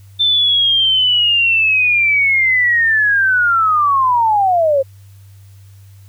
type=linear sweep; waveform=sine; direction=down; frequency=3569 to 523.3 Hz; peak=-10 dBFS; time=0.19-4.83 s; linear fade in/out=20 ms; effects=added 98 Hz sine -38 dBFS peak until 6.08 s + white hiss -54 dBFS RMS until 6.08 s